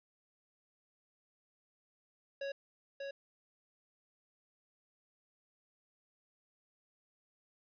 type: tone with echo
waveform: square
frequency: 554.4 Hz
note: C#5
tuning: in tune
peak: -38 dBFS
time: 2.41-2.52 s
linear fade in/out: 5 ms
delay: 590 ms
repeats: 1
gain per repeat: -3 dB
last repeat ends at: 3.11 s
effects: resampled to 11025 Hz + 12-bit